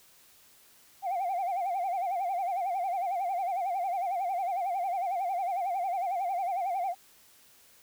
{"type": "tone with vibrato", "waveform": "sine", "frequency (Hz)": 740, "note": "F#5", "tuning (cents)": 0, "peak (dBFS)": -26, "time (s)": [1.02, 6.95], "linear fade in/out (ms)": 50, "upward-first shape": "sine", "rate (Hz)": 11, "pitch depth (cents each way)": 130, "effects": ["tanh soft clip ceiling -26 dBFS", "white hiss -59 dBFS RMS until 7.82 s"]}